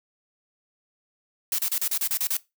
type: noise bursts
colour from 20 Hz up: blue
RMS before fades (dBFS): -25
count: 9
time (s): 1.52-2.369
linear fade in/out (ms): 2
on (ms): 65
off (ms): 33
effects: noise-tail reverb RT60 0.2 s tail -19 dB re dry